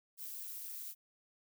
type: noise with amplitude modulation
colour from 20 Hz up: violet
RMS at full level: -41 dBFS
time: 0.17-0.95 s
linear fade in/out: 50 ms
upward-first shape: sine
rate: 216 Hz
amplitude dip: 95%
effects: none